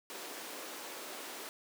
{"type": "high-pass noise", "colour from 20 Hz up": "pink", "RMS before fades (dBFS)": -45, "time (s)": [0.1, 1.49], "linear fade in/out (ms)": 0, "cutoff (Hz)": 300, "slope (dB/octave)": 24, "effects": []}